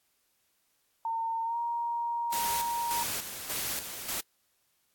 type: tone with pitch glide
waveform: sine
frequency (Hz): 909 to 939.4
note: A#5 to A#5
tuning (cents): -44 to +13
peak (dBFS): -29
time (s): 1.05-3.03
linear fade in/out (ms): 2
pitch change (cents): +57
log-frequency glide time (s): 1.44-1.57
type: noise with tremolo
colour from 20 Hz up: white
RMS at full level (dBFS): -33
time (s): 2.32-4.21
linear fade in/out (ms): 10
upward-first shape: square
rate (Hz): 1.7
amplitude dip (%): 55
effects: white hiss -73 dBFS RMS until 4.94 s + AAC 64 kbps